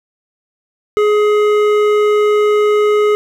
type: tone with hard clipping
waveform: triangle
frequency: 419.8 Hz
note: G#4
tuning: 19 cents sharp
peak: -11 dBFS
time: 0.97-3.15 s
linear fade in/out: 0 ms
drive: 15 dB
effects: none

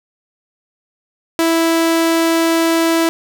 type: tone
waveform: sawtooth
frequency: 329.6 Hz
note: E4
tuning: in tune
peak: -8 dBFS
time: 1.39-3.09 s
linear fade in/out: 0 ms
effects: none

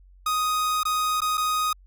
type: tone with dropouts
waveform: 45% pulse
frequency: 1248 Hz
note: D#6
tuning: 5 cents sharp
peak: -22 dBFS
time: 0.26-1.73 s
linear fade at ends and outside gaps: 5 ms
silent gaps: 0.833-0.852 / 1.206-1.217 / 1.373-1.377 s
effects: added 46 Hz sine -49 dBFS peak until 1.86 s

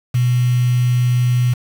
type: tone with quantisation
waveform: sine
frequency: 123.6 Hz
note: B2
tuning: 2 cents sharp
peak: -12 dBFS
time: 0.14-1.54 s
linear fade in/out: 10 ms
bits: 5
effects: none

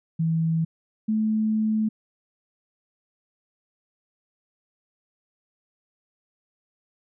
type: tone pair in turn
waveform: sine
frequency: 162.7 / 217.2 Hz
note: E3 / A3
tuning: -22 / -22 cents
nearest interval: perfect fourth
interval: 500 cents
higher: second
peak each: -20 dBFS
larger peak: neither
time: 0.19-0.65 / 1.08-1.89 s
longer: second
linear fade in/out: 10 ms
effects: none

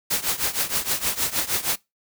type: noise with tremolo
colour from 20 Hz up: white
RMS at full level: -21 dBFS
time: 0.1-1.76 s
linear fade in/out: 10 ms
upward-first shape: triangle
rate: 6.4 Hz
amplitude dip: 90%
effects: noise-tail reverb RT60 0.2 s tail -22 dB re dry

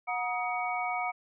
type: tone cluster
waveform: sine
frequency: 728 / 952 / 1253 / 2244 Hz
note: F#5 / A#5 / D#6 / C#7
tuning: -28 / +36 / +12 / +21 cents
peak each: -32 / -37 / -37 / -35 dBFS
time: 0.07-1.12 s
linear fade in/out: 20 ms
effects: none

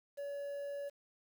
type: tone with quantisation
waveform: triangle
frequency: 567 Hz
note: C#5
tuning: 39 cents sharp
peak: -37 dBFS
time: 0.17-0.9 s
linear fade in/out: 20 ms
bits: 10
effects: none

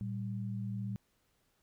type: tone pair together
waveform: sine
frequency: 114.27 / 195.7 Hz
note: A#2 / G3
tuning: -34 / -3 cents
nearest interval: major sixth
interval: 931 cents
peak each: -37 / -39 dBFS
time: 0.01-0.96 s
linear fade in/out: 0 ms
effects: pink hiss -75 dBFS RMS until 1.62 s

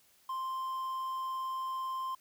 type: tone with quantisation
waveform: triangle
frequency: 1047 Hz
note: C6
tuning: 1 cent sharp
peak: -32 dBFS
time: 0.29-2.15 s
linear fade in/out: 5 ms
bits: 10
effects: white hiss -66 dBFS RMS until 2.2 s

